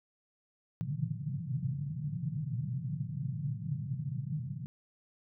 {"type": "band-pass noise", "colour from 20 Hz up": "pink", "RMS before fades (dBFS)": -36, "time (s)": [0.81, 4.66], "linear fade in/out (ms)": 0, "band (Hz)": [120, 160], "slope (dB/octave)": 48, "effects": []}